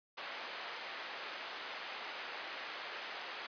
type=band-pass noise; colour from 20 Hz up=white; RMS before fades=-45 dBFS; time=0.17-3.47 s; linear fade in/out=10 ms; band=510 to 2700 Hz; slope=12 dB/octave; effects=resampled to 11025 Hz